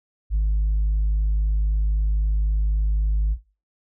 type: tone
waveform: sine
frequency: 51.91 Hz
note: G#1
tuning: in tune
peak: -15 dBFS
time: 0.3-3.37 s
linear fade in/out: 50 ms
effects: noise-tail reverb RT60 0.3 s tail -18 dB re dry + tanh soft clip ceiling -16 dBFS